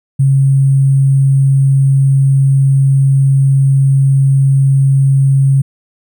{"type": "tone with sample-and-hold", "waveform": "sine", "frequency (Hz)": 136.1, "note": "C#3", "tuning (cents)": -31, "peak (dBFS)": -6, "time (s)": [0.19, 5.62], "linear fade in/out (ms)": 10, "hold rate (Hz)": 8820, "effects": []}